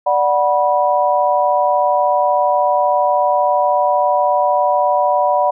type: chord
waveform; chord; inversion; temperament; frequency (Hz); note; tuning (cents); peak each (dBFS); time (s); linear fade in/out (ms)
sine; B minor; first; equal with one note detuned; 587.3 / 740 / 976.4; D5 / F#5 / B5; 0 / 0 / -20; -16; 0.06-5.51; 10
effects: none